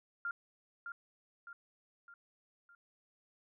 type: tone with echo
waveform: sine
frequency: 1396.9 Hz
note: F6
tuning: in tune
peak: -35 dBFS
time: 0.25-0.31 s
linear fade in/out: 2 ms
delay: 610 ms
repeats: 4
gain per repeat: -6 dB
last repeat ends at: 2.75 s
effects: none